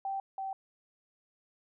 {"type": "tone pair in turn", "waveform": "sine", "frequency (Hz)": [780, 772.8], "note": ["G5", "G5"], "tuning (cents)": [-9, -25], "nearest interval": "unison", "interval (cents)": 16, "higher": "first", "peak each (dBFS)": [-32, -34], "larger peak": "first", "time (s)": [[0.05, 0.2], [0.38, 0.53]], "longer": "neither", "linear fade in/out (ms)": 2, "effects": []}